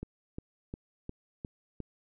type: click train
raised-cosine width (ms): 3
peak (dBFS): -25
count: 6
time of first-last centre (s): 0.03-1.803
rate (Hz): 2.82
effects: none